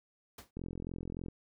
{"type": "noise with exponential decay", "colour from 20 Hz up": "pink", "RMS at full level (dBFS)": -44, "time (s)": [0.38, 0.51], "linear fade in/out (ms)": 5, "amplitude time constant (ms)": 28}
{"type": "click train", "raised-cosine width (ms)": 3, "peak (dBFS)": -28, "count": 32, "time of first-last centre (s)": [0.57, 1.284], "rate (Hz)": 43.4}
{"effects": []}